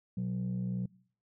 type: tone pair together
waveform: sine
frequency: 123.34 / 184.8 Hz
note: B2 / F#3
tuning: -2 / -2 cents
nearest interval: perfect fifth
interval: 700 cents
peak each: -34 / -31 dBFS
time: 0.17-0.86 s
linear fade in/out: 5 ms
effects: noise-tail reverb RT60 0.6 s tail -25 dB re dry + tanh soft clip ceiling -28 dBFS